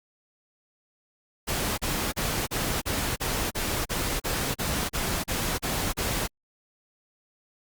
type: noise bursts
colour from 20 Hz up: pink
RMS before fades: -28 dBFS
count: 14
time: 1.47-6.278 s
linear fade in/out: 20 ms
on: 310 ms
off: 36 ms
effects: Opus 48 kbps